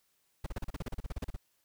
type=noise bursts; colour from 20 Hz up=brown; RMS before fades=-35 dBFS; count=16; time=0.44-1.364 s; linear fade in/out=5 ms; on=24 ms; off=36 ms; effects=white hiss -74 dBFS RMS until 1.64 s